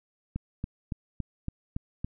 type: click train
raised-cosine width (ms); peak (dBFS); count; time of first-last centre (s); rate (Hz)
5; -19; 7; 0.36-2.045; 3.56
effects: none